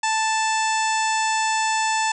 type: harmonic tone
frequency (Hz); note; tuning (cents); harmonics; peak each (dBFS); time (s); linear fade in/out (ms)
880; A5; 0; 1 / 2 / 3 / 4 / 5 / 6 / 7 / 8 / 9; -21 / -27 / -29 / -34 / -36 / -34 / -37 / -32 / -32; 0.03-2.12; 5
effects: none